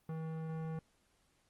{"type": "tone with tanh clipping", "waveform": "sine", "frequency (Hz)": 160.3, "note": "E3", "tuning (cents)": -48, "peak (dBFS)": -40, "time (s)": [0.09, 0.79], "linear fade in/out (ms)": 2, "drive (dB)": 17, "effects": ["pink hiss -74 dBFS RMS until 1.49 s", "Opus 32 kbps"]}